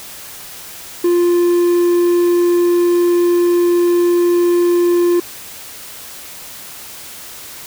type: tone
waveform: triangle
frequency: 349.2 Hz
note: F4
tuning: in tune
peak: -8 dBFS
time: 1.04-5.2 s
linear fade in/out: 5 ms
effects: white hiss -33 dBFS RMS until 7.66 s